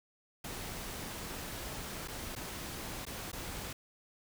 pink noise with dropouts, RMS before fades -42 dBFS, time 0.44-3.73 s, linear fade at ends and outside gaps 5 ms, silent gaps 2.077-2.082 / 2.353-2.361 / 3.053-3.065 / 3.318-3.329 s, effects none

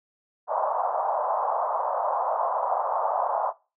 pink band-pass noise, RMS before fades -26 dBFS, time 0.47-3.53 s, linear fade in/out 50 ms, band 600 to 1100 Hz, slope 48 dB/octave, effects noise-tail reverb RT60 0.3 s tail -21 dB re dry

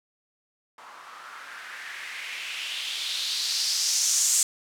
violet noise with low-pass filter sweep, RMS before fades -29 dBFS, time 0.78-4.43 s, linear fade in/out 2 ms, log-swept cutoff 990 to 7500 Hz, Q 3, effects none

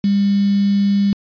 sine tone with quantisation, 200.2 Hz, G3, 37 cents sharp, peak -12 dBFS, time 0.04-1.13 s, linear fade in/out 2 ms, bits 5, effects resampled to 11025 Hz

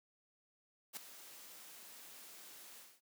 white noise with ADSR envelope, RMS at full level -42 dBFS, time 0.93-3.01 s, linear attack 39 ms, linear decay 4 ms, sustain -13 dB, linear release 240 ms, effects high-pass 200 Hz 12 dB/octave

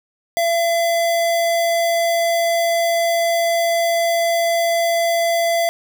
square tone, 676 Hz, E5, 43 cents sharp, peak -16 dBFS, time 0.37-5.69 s, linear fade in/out 0 ms, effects none

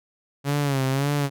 sawtooth tone with vibrato, 138.59 Hz, C#3, in tune, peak -17 dBFS, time 0.44-1.3 s, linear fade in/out 50 ms, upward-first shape sine, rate 1.8 Hz, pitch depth 84 cents each way, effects none

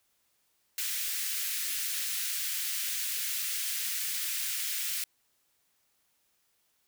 white high-pass noise, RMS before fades -33 dBFS, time 0.78-5.04 s, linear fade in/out 2 ms, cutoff 1700 Hz, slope 24 dB/octave, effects white hiss -73 dBFS RMS until 6.87 s

